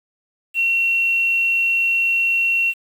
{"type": "tone with quantisation", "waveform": "sine", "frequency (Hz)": 2728, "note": "F7", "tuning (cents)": -41, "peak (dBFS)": -15, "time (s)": [0.54, 2.74], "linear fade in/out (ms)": 50, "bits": 7, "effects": []}